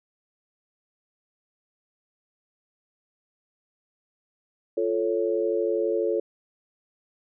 sine chord, F augmented, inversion none, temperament equal with one note detuned, 348 / 440 / 554.4 Hz, F4 / A4 / C#5, -6 / 0 / 0 cents, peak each -27 / -25 / -28 dBFS, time 4.77-6.2 s, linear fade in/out 5 ms, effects none

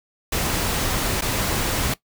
pink noise with dropouts, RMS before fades -23 dBFS, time 0.32-1.94 s, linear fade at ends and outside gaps 5 ms, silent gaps 1.21-1.22 s, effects noise-tail reverb RT60 0.1 s tail -18 dB re dry

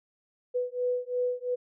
sine beating tone pair, 493.9 / 496.8 Hz, B4 / B4, 0 / +10 cents, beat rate 2.9 Hz, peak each -30 dBFS, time 0.54-1.56 s, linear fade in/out 20 ms, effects none

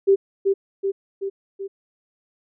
sine tone with echo, 392 Hz, G4, in tune, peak -11 dBFS, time 0.07-0.16 s, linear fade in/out 20 ms, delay 380 ms, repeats 4, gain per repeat -4 dB, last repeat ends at 1.68 s, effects none

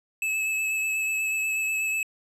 square tone with vibrato, 2600 Hz, E7, 24 cents flat, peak -25 dBFS, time 0.22-2.03 s, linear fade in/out 2 ms, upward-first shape sine, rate 8.2 Hz, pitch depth 17 cents each way, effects low-pass 12000 Hz 12 dB/octave

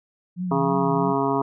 sine tone with vibrato, 173.8 Hz, F3, 8 cents flat, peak -24 dBFS, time 0.36-1.15 s, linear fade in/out 50 ms, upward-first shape triangle, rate 3.1 Hz, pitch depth 110 cents each way
harmonic tone, 137.3 Hz, C#3, 16 cents flat, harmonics 1 / 2 / 3 / 5 / 6 / 7 / 8 / 9, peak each -31 / -25 / -25 / -28 / -34 / -26 / -30 / -33 dBFS, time 0.51-1.42 s, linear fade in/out 5 ms
effects none

